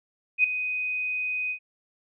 sine tone with ADSR envelope, 2500 Hz, D#7, 8 cents sharp, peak -14 dBFS, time 0.38-1.59 s, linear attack 61 ms, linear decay 3 ms, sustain -12 dB, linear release 85 ms, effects none

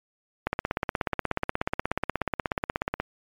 click train, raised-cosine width 0.5 ms, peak -10 dBFS, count 43, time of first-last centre 0.47-3 s, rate 16.6 Hz, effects MP3 96 kbps

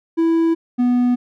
triangle tone pair in turn, 329.6 / 245.9 Hz, E4 / B3, 0 / -7 cents, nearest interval perfect fourth, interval 507 cents, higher first, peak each -11 dBFS, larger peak neither, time 0.17-0.55 / 0.78-1.16 s, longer neither, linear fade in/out 20 ms, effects none

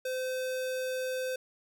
square tone, 514 Hz, C5, 31 cents flat, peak -32 dBFS, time 0.05-1.36 s, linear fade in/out 5 ms, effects none

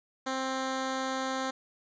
10% pulse tone, 263.4 Hz, C4, 12 cents sharp, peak -22 dBFS, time 0.26-1.51 s, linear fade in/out 10 ms, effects resampled to 16000 Hz + 10-bit

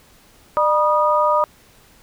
sine tone cluster, 601 / 967 / 1232 Hz, D5 / B5 / D#6, +40 / -37 / -17 cents, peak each -18 dBFS, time 0.57-1.44 s, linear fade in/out 0 ms, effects pink hiss -51 dBFS RMS until 2.02 s

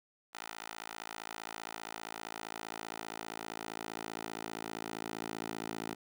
10% pulse tone with high-pass filter sweep, 55.2 Hz, A1, 6 cents sharp, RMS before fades -43 dBFS, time 0.33-5.95 s, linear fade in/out 20 ms, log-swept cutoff 970 to 300 Hz, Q 0.84, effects none

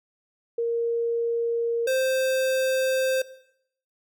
sine / square tone pair in turn, 466.2 / 523.3 Hz, A#4 / C5, 0 / 0 cents, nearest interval major second, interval 200 cents, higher second, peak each -22 dBFS, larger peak neither, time 0.58-1.87 / 1.87-3.22 s, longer second, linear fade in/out 5 ms, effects noise-tail reverb RT60 0.7 s tail -17 dB re dry

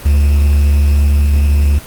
triangle tone with quantisation, 72.1 Hz, D2, 31 cents flat, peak -5 dBFS, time 0.05-1.79 s, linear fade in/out 10 ms, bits 5, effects pink hiss -32 dBFS RMS until 1.86 s + Opus 24 kbps

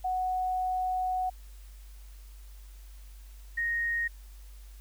sine tone pair in turn, 740 / 1864.7 Hz, F#5 / A#6, 0 / 0 cents, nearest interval octave + major third, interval 1600 cents, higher second, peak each -27 dBFS, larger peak neither, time 0.04-1.3 / 3.57-4.08 s, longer first, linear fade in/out 10 ms, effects added 49 Hz sine -45 dBFS peak until 4.8 s + white hiss -60 dBFS RMS until 4.8 s

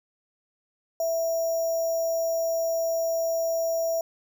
sine tone with sample-and-hold, 659.3 Hz, E5, in tune, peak -23 dBFS, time 1-4.01 s, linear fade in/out 2 ms, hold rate 6300 Hz, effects none

